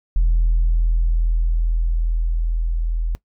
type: tone with level ramp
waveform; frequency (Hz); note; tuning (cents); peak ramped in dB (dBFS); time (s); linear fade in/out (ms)
sine; 41.2; E1; 0; -11 to -18; 0.16-3.15; 0
effects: noise-tail reverb RT60 0.1 s tail -20 dB re dry + tanh soft clip ceiling -10 dBFS